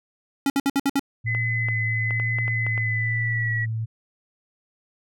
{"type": "tone bursts", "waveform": "square", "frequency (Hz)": 277.2, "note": "C#4", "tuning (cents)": 0, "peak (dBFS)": -19, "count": 6, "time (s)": [0.46, 0.995], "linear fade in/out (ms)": 2, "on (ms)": 40, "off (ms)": 59}
{"type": "tone with vibrato", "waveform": "sine", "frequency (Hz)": 113.7, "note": "A#2", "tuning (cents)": -43, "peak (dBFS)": -24, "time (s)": [1.24, 3.86], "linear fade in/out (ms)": 20, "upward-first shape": "sine", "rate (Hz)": 1.1, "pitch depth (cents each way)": 29}
{"type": "tone with pitch glide", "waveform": "sine", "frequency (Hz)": [2026, 1930], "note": ["B6", "B6"], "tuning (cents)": [44, -40], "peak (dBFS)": -24, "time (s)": [1.26, 3.66], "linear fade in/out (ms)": 20, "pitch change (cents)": -84, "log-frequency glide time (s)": [2.79, 3.52]}
{"type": "clicks", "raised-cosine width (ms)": 0.5, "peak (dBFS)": -19, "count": 8, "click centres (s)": [1.349, 1.686, 2.108, 2.199, 2.386, 2.48, 2.666, 2.778]}
{"effects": []}